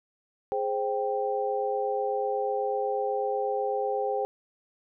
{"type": "tone cluster", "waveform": "sine", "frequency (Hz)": [416.9, 525, 785], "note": ["G#4", "C5", "G5"], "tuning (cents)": [7, 6, 2], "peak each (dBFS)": -30, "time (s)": [0.52, 4.25], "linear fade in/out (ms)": 0, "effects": []}